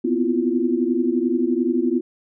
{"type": "tone cluster", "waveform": "sine", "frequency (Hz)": [245, 256.5, 331.2, 354], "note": ["B3", "C4", "E4", "F4"], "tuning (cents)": [-14, -34, 8, 23], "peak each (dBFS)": -23, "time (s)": [0.04, 2.01], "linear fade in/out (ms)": 10, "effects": []}